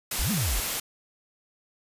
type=noise; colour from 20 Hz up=white; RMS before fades=-29 dBFS; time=0.11-0.8 s; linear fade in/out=5 ms
type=exponential two-way sweep; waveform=sine; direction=up then down; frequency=36.98 to 233.1 to 36.98 Hz; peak=-25 dBFS; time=0.19-0.6 s; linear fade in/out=0 ms; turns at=0.31 s
effects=resampled to 32000 Hz